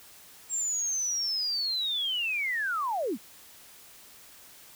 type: linear sweep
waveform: sine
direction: down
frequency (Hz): 7510 to 170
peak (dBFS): -27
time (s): 0.49-3.18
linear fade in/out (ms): 50
effects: white hiss -52 dBFS RMS until 4.75 s